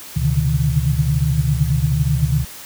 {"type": "tone cluster", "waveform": "sine", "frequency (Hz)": [72.3, 124, 137, 146.6, 154.8], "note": ["D2", "B2", "C#3", "D3", "D#3"], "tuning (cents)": [-27, 7, -20, -3, -9], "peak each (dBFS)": -21, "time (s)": [0.16, 2.45], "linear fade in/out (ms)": 10, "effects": ["white hiss -36 dBFS RMS until 2.65 s"]}